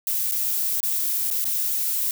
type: noise with dropouts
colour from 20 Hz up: violet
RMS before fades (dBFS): -24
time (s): 0.07-2.11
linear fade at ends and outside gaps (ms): 1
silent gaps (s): 0.313-0.32 / 0.804-0.83 / 1.303-1.311 / 1.444-1.453
effects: none